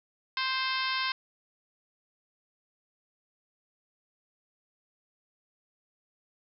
harmonic tone, 523.3 Hz, C5, in tune, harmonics 2 / 3 / 4 / 5 / 6 / 7 / 8 / 9 / 10, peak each -33 / -35 / -36 / -37 / -38 / -38 / -39 / -40 / -40 dBFS, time 0.37-1.12 s, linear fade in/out 2 ms, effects none

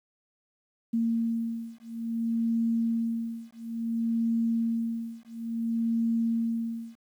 sine beating tone pair, 229.1 / 229.68 Hz, A#3 / A#3, -30 / -25 cents, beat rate 0.58 Hz, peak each -29 dBFS, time 0.93-6.96 s, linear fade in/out 10 ms, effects 10-bit

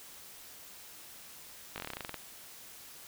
slowing click train, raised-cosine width 0.3 ms, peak -22 dBFS, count 13, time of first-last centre 1.76-2.143 s, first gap 19 ms, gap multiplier 1.09, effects white hiss -51 dBFS RMS until 3.07 s

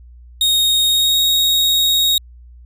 40% pulse tone with pitch glide, 3729 to 3764 Hz, A#7 to A#7, 0 to +16 cents, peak -11 dBFS, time 0.41-2.18 s, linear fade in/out 2 ms, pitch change +16 cents, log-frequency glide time 0.87-1.19 s, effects added 60 Hz sine -38 dBFS peak until 2.65 s

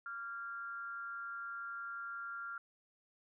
sine tone with amplitude modulation, 1387 Hz, F6, 12 cents flat, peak -38 dBFS, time 0.06-2.58 s, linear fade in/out 2 ms, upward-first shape sine, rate 231 Hz, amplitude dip 65%, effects none

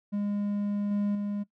triangle tone with level steps, 204.4 Hz, G#3, 27 cents flat, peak -25 / -23 / -27 dBFS, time 0.12-1.44 s, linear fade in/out 20 ms, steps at 0.91 / 1.15 s, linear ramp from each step 2 ms, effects noise-tail reverb RT60 0.1 s tail -19 dB re dry

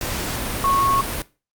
sine tone in noise, 1100 Hz, C#6, 14 cents flat, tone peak -16 dBFS, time 0.64-1.01 s, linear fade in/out 2 ms, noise pink, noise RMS -26 dBFS, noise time 0.01-1.22 s, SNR +7 dB, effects noise-tail reverb RT60 0.3 s tail -19 dB re dry + Opus 48 kbps

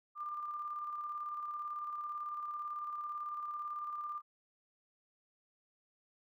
sine tone with tremolo, 1194 Hz, D6, 28 cents sharp, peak -37 dBFS, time 0.15-4.22 s, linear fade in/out 50 ms, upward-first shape square, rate 18 Hz, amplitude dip 30%, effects none

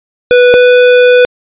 square tone pair in turn, 492.7 / 494.9 Hz, B4 / B4, -4 / +4 cents, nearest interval unison, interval 8 cents, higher second, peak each -3 dBFS, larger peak neither, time 0.31-0.54 / 0.54-1.25 s, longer second, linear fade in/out 0 ms, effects resampled to 8000 Hz

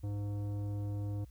sine tone with tanh clipping, 102.3 Hz, G#2, 26 cents flat, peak -36 dBFS, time 0.03-1.25 s, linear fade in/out 10 ms, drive 13 dB, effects added 60 Hz sine -51 dBFS peak until 1.3 s + white hiss -71 dBFS RMS until 1.3 s

